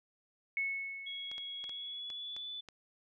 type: tone with exponential decay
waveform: sine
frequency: 2200 Hz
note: C#7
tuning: 14 cents flat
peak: -30 dBFS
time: 0.57-2 s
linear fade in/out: 1 ms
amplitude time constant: 310 ms
type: tone with pitch glide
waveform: sine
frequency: 3322 to 3483 Hz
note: G#7 to A7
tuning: 0 to -18 cents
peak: -40 dBFS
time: 1.06-2.61 s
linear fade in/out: 10 ms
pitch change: +82 cents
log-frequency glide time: 1.61-2.49 s
type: clicks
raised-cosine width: 0.2 ms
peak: -32 dBFS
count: 7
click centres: 1.315 / 1.381 / 1.641 / 1.694 / 2.102 / 2.365 / 2.687 s
effects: none